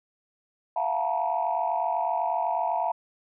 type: tone cluster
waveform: sine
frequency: 674 / 722 / 879 / 951 Hz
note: E5 / F#5 / A5 / A#5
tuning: +38 / -43 / -2 / +34 cents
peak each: -29 dBFS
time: 0.76-2.92 s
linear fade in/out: 5 ms
effects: tanh soft clip ceiling -15 dBFS